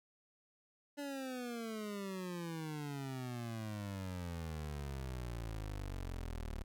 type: exponential sweep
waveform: 25% pulse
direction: down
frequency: 290.8 to 36.39 Hz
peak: -37 dBFS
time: 0.97-6.64 s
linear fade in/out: 20 ms
effects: none